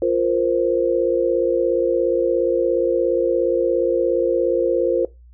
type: chord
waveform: sine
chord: F suspended fourth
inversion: none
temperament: equal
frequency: 349.2 / 466.2 / 523.3 Hz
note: F4 / Bb4 / C5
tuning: 0 / 0 / 0 cents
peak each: -20 dBFS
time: 0.02-5.05 s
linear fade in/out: 2 ms
effects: noise-tail reverb RT60 0.2 s tail -19 dB re dry + added 60 Hz sine -43 dBFS peak until 5.33 s